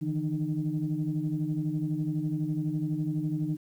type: tone cluster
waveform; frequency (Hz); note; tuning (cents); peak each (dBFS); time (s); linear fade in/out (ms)
sine; 150.5 / 162.5 / 304.9; D3 / E3 / D#4; +43 / -24 / -35; -31; 0.01-3.57; 20
effects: tanh soft clip ceiling -19 dBFS + 10-bit